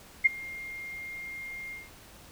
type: tone with ADSR envelope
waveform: sine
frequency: 2120 Hz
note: C7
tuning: 22 cents sharp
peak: -14 dBFS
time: 0.24-1.9 s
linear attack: 19 ms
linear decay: 17 ms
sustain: -23 dB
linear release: 180 ms
effects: pink hiss -52 dBFS RMS until 2.31 s